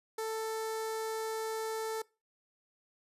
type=tone with notch filter; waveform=sawtooth; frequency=442.2 Hz; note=A4; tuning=9 cents sharp; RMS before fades=-36 dBFS; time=0.18-2.02 s; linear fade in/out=5 ms; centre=2800 Hz; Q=1.4; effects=noise-tail reverb RT60 0.3 s tail -23 dB re dry + resampled to 32000 Hz